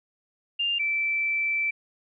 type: tone pair in turn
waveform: sine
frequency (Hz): 2800 / 2328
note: F7 / D7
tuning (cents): +4 / -16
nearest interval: minor third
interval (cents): 320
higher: first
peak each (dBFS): -23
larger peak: neither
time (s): 0.59-0.79 / 0.79-1.71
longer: second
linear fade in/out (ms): 10
effects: none